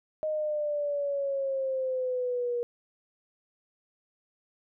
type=exponential sweep; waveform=sine; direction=down; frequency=622.3 to 477.1 Hz; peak=-27 dBFS; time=0.23-2.63 s; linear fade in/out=0 ms; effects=none